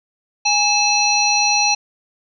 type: harmonic tone with a mistuned harmonic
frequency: 826 Hz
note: G#5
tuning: 10 cents flat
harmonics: 1 / 3 / 5 / 7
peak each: -19 / -19 / -19 / -19 dBFS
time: 0.45-1.75 s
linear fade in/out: 10 ms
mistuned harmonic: 3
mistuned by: +93 cents
effects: none